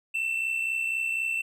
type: tone pair together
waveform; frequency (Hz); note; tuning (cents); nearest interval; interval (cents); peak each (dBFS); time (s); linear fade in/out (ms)
triangle; 2620 / 2684; E7 / E7; -11 / +31; unison; 42; -33 / -25; 0.14-1.42; 10
effects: none